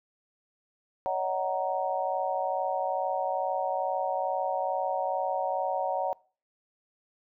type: chord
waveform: sine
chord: D# minor seventh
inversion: third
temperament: just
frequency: 560 / 622.3 / 746.7 / 933.4 Hz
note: C#5 / D#5 / F#5 / A#5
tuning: +18 / 0 / +16 / +2 cents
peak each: -32 / -35 / -30 / -33 dBFS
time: 1.06-6.13 s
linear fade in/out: 0 ms
effects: noise-tail reverb RT60 0.4 s tail -24 dB re dry